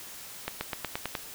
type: accelerating click train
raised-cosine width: 0.3 ms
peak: -14 dBFS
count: 7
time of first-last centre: 0.48-1.152 s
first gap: 130 ms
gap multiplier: 0.94
effects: white hiss -44 dBFS RMS until 1.34 s